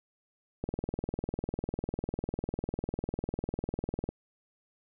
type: click train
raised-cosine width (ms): 2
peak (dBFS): -19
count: 70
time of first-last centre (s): 0.64-4.09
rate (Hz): 20
effects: none